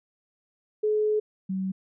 sine tone pair in turn, 426.1 / 189.81 Hz, G#4 / F#3, +44 / +44 cents, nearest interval octave + major second, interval 1400 cents, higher first, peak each -21 / -26 dBFS, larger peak first, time 0.83-1.2 / 1.49-1.72 s, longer first, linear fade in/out 10 ms, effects none

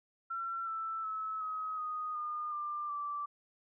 sine tone with pitch steps, 1354 / 1325.4 / 1297.3 / 1269.9 / 1243.1 / 1216.8 / 1191 / 1165.9 Hz, E6 / E6 / E6 / D#6 / D#6 / D#6 / D6 / D6, +46 / +9 / -28 / +35 / -2 / -39 / +24 / -13 cents, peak -35 dBFS, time 0.3-3.26 s, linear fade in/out 10 ms, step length 370 ms, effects none

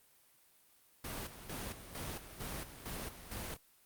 pink noise with tremolo, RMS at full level -42 dBFS, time 1.04-3.57 s, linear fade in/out 5 ms, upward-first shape square, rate 2.2 Hz, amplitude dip 65%, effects white hiss -67 dBFS RMS until 3.85 s + Opus 32 kbps

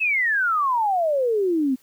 sine exponential sweep, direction down, 2662 to 250 Hz, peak -18 dBFS, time 0-1.76 s, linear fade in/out 20 ms, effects white hiss -58 dBFS RMS until 1.82 s

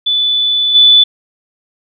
sine tone with level steps, 3482 Hz, A7, 19 cents flat, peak -10 / -3 dBFS, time 0.06-1.04 s, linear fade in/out 10 ms, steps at 0.74 s, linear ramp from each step 20 ms, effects none

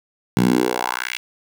10% pulse tone with high-pass filter sweep, 61.6 Hz, B1, 4 cents flat, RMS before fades -20 dBFS, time 0.37-1.17 s, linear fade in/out 0 ms, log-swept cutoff 140 to 2600 Hz, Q 2.5, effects none

